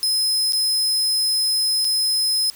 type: tone with dropouts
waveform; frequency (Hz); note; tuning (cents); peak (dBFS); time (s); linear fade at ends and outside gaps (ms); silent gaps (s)
sawtooth; 5100; D#8; +42; -15; 0.03-2.5; 0; 0.523-0.532 / 1.846-1.85
effects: white hiss -45 dBFS RMS until 2.55 s